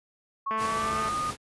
sine tone with pitch glide, 1100 to 1227.6 Hz, C#6 to D#6, -14 to -24 cents, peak -27 dBFS, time 0.46-1.31 s, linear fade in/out 10 ms, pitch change +190 cents, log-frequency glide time 0.61-1 s
click train, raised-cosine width 0.5 ms, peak -20 dBFS, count 128, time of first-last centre 0.51-1.087 s, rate 220 Hz
pink noise, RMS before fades -36 dBFS, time 0.57-1.37 s, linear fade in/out 50 ms
effects high-pass 60 Hz 12 dB/octave + resampled to 24000 Hz

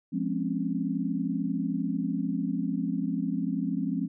sine chord, Db major seventh, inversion first, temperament equal with one note detuned, 174.61 / 207.7 / 257 / 277.2 Hz, F3 / Ab3 / C4 / Db4, 0 / 0 / -31 / 0 cents, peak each -32 dBFS, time 0.12-4.08 s, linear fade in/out 20 ms, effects none

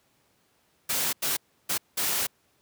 white noise bursts at uneven times, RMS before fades -27 dBFS, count 4, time 0.89-1.13 / 1.22-1.37 / 1.69-1.78 / 1.97-2.27 s, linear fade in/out 10 ms, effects pink hiss -67 dBFS RMS until 2.61 s + high-pass 100 Hz 12 dB/octave

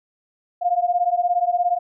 sine beating tone pair, 698.5 / 715.5 Hz, F5 / F5, 0 / +42 cents, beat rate 17 Hz, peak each -20 dBFS, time 0.61-1.79 s, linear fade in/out 20 ms, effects none

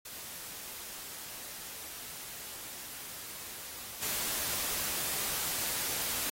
white noise with level steps, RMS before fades -44 / -34 dBFS, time 0.05-6.3 s, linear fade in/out 5 ms, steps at 4.01 s, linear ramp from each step 20 ms, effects AAC 48 kbps

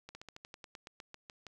slowing click train, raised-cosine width 0.2 ms, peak -30 dBFS, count 14, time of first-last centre 0.09-1.467 s, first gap 60 ms, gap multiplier 1.09, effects 11-bit

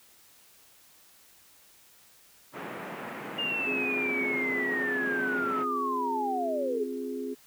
pink band-pass noise, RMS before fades -39 dBFS, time 2.52-5.66 s, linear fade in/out 50 ms, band 180 to 2300 Hz, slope 24 dB/octave
sine linear sweep, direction down, 2837 to 406.7 Hz, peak -28 dBFS, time 3.38-6.84 s, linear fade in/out 10 ms
sine chord, F minor, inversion second, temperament equal with one note detuned, 261.6 / 351.3 / 415.3 Hz, C4 / F4 / Ab4, 0 / +10 / 0 cents, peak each -35 / -40 / -35 dBFS, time 3.66-7.35 s, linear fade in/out 20 ms
effects white hiss -58 dBFS RMS until 7.46 s

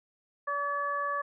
harmonic tone, 572 Hz, D5, 46 cents flat, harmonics 1 / 2 / 3, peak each -37 / -30 / -36 dBFS, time 0.47-1.22 s, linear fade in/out 10 ms, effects none

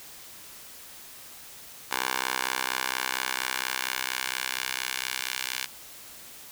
10% pulse tone with high-pass filter sweep, 64.3 Hz, C2, 30 cents flat, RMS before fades -31 dBFS, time 1.91-5.66 s, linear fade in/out 5 ms, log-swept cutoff 1000 to 2300 Hz, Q 0.93, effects white hiss -46 dBFS RMS until 6.51 s

